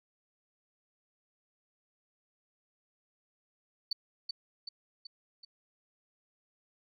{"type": "tone with echo", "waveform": "sine", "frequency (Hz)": 4522, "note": "C#8", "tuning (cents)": 34, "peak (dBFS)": -28, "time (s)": [3.91, 3.93], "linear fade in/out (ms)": 5, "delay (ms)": 380, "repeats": 4, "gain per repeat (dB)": -5, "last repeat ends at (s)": 5.45, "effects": ["tanh soft clip ceiling -24 dBFS"]}